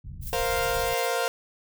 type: low-pass noise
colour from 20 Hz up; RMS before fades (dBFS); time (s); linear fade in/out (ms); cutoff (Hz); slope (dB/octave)
pink; -37; 0.04-0.94; 10; 150; 24
type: noise with tremolo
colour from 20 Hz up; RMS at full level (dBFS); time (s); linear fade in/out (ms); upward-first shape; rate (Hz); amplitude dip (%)
violet; -37; 0.21-1.12; 50; square; 17; 50
type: chord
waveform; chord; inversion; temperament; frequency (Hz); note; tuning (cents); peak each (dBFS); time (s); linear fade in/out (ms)
sawtooth; Bb suspended second; none; equal; 466.2 / 523.3 / 698.5; Bb4 / C5 / F5; 0 / 0 / 0; -25; 0.33-1.28; 0
effects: none